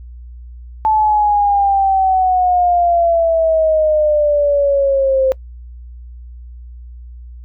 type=exponential sweep; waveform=sine; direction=down; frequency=874 to 523.3 Hz; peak=-10 dBFS; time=0.85-5.32 s; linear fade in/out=0 ms; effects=noise-tail reverb RT60 0.1 s tail -23 dB re dry + added 60 Hz sine -31 dBFS peak until 7.44 s